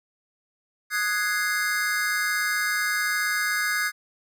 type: chord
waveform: square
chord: Ab dominant seventh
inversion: second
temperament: equal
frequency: 1244.5 / 1480 / 1661.2 / 2093 Hz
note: Eb6 / Gb6 / Ab6 / C7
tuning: 0 / 0 / 0 / 0 cents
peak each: -33 / -30 / -27 / -30 dBFS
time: 0.9-3.92 s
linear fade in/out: 50 ms
effects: none